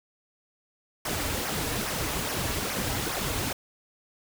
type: noise with flanger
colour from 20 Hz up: pink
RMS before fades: -30 dBFS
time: 1.05-3.53 s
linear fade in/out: 5 ms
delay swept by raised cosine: 0.25 to 5.75 ms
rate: 2.4 Hz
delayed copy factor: -0.65
effects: none